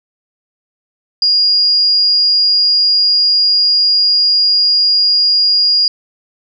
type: tone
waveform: sine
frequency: 4851 Hz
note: D#8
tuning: 45 cents flat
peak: -8 dBFS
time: 1.22-5.88 s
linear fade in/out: 2 ms
effects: none